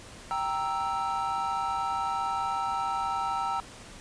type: chord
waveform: triangle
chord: E diminished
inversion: first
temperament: equal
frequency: 784 / 932.3 / 1318.5 Hz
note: G5 / Bb5 / E6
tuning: 0 / 0 / 0 cents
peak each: -30 dBFS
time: 0.31-3.6 s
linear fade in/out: 0 ms
effects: pink hiss -47 dBFS RMS until 4 s + resampled to 22050 Hz